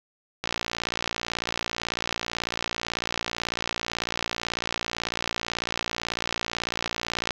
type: click train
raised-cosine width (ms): 0.2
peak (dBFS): -9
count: 400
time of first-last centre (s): 0.44-7.307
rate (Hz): 58.1
effects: low-pass 6000 Hz 12 dB/octave + 7-bit